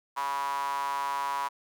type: tone with high-pass filter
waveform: sawtooth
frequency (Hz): 140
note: C#3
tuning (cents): +18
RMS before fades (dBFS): -31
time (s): 0.16-1.49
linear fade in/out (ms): 20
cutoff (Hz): 1000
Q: 9
effects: none